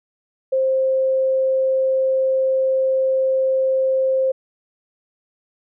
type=tone; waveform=sine; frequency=527 Hz; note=C5; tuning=12 cents sharp; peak=-15 dBFS; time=0.52-4.32 s; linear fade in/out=10 ms; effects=none